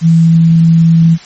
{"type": "tone", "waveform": "sine", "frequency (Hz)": 164.81, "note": "E3", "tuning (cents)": 0, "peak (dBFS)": -3, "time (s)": [0.01, 1.18], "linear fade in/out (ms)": 50, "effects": ["white hiss -34 dBFS RMS until 1.25 s", "MP3 32 kbps"]}